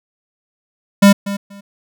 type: tone with echo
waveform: square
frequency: 200 Hz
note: G3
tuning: 35 cents sharp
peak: -5 dBFS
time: 1.02-1.13 s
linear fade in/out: 10 ms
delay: 240 ms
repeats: 2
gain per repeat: -15 dB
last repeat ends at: 1.61 s
effects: none